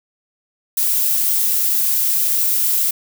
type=noise; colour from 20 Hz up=violet; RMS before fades=-17 dBFS; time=0.77-2.91 s; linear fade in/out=5 ms; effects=none